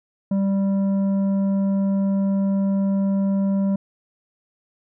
sine tone with tanh clipping, 196 Hz, G3, in tune, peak -19 dBFS, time 0.31-3.76 s, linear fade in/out 5 ms, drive 8 dB, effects none

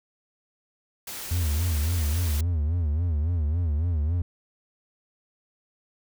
white noise, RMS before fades -36 dBFS, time 1.07-2.41 s, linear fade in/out 5 ms
triangle tone with vibrato, 80.4 Hz, E2, 43 cents flat, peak -20 dBFS, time 1.31-4.22 s, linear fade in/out 5 ms, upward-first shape sine, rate 3.6 Hz, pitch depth 170 cents each way
effects none

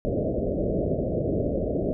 white low-pass noise, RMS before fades -26 dBFS, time 0.05-1.93 s, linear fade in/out 0 ms, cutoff 640 Hz, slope 96 dB/octave, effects none

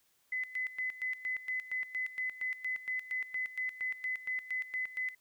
sine tone with tremolo, 2020 Hz, B6, 39 cents sharp, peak -32 dBFS, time 0.32-5.15 s, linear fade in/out 5 ms, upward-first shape square, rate 4.3 Hz, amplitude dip 80%, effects white hiss -72 dBFS RMS until 5.2 s

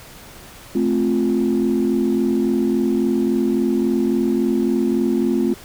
sine chord, F major, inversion first, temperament just, 218.3 / 261.9 / 349.2 Hz, A3 / C4 / F4, -13 / +2 / 0 cents, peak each -19 dBFS, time 0.75-5.54 s, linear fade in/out 5 ms, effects tanh soft clip ceiling -9 dBFS + pink hiss -41 dBFS RMS until 5.64 s

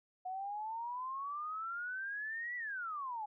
sine exponential two-way sweep, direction up then down, 730 to 1975.5 to 822 Hz, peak -38 dBFS, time 0.25-3.26 s, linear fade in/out 10 ms, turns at 2.56 s, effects none

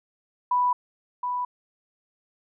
sine tone with echo, 987.8 Hz, B5, in tune, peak -19 dBFS, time 0.51-0.73 s, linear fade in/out 5 ms, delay 720 ms, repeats 1, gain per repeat -6 dB, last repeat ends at 1.45 s, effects none

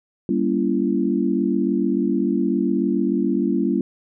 sine chord, G diminished seventh, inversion none, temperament just, 196 / 235.2 / 282.2 / 338.7 Hz, G3 / Bb3 / Db4 / Fb4, 0 / +16 / +31 / +47 cents, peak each -23 dBFS, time 0.29-3.81 s, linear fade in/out 2 ms, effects none

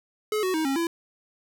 square tone with pitch steps, 426.7 / 372 / 316.3 / 272 / 335.9 Hz, G#4 / F#4 / D#4 / C#4 / E4, +47 / +9 / +29 / -33 / +33 cents, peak -24 dBFS, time 0.32-0.87 s, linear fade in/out 2 ms, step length 110 ms, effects none

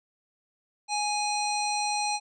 harmonic tone, 830.6 Hz, G#5, in tune, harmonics 1 / 3 / 5 / 7 / 9 / 10, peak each -28 / -34 / -33 / -36 / -42 / -40 dBFS, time 0.88-2.2 s, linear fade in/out 50 ms, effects none

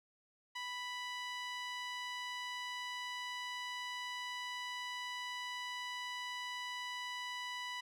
sawtooth tone with band-pass filter, 988 Hz, B5, in tune, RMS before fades -43 dBFS, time 0.55-7.81 s, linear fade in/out 10 ms, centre 2600 Hz, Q 0.97, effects none

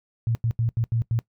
sine tone bursts at uneven times, 115.3 Hz, A#2, 19 cents flat, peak -20 dBFS, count 6, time 0.27-0.35 / 0.44-0.51 / 0.59-0.69 / 0.77-0.84 / 0.92-1.02 / 1.11-1.19 s, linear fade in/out 0 ms, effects noise-tail reverb RT60 0.1 s tail -20 dB re dry

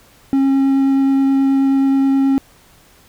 triangle tone with vibrato, 271.4 Hz, C#4, 36 cents flat, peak -9 dBFS, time 0.33-2.38 s, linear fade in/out 0 ms, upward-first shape triangle, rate 9.4 Hz, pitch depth 8 cents each way, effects pink hiss -49 dBFS RMS until 3.08 s

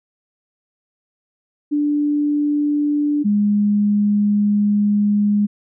sine tone pair in turn, 293.7 / 206.3 Hz, D4 / G#3, 0 / -11 cents, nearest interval tritone, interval 611 cents, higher first, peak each -15 / -13 dBFS, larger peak second, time 1.71-3.24 / 3.24-5.47 s, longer second, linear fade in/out 20 ms, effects none

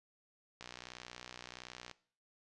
click train, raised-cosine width 0.2 ms, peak -29 dBFS, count 81, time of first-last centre 0.61-1.913 s, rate 61.4 Hz, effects noise-tail reverb RT60 0.5 s tail -20 dB re dry + resampled to 24000 Hz

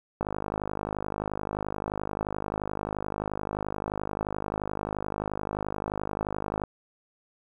click train, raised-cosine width 1 ms, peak -16 dBFS, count 332, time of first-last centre 0.21-6.637 s, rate 51.5 Hz, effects 9-bit

